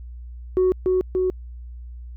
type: tone with echo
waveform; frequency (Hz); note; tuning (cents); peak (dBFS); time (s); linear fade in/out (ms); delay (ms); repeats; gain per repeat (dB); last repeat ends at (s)
sine; 370.2; F#4; +1; -13; 0.57-0.72; 0; 290; 2; -2; 1.3
effects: tanh soft clip ceiling -13 dBFS + added 60 Hz sine -34 dBFS peak until 2.16 s